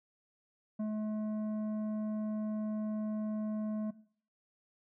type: tone with tanh clipping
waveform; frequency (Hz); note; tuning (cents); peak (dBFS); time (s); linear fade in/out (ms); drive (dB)
triangle; 214.3; A3; -45; -34; 0.79-3.91; 10; 13
effects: noise-tail reverb RT60 0.5 s tail -18 dB re dry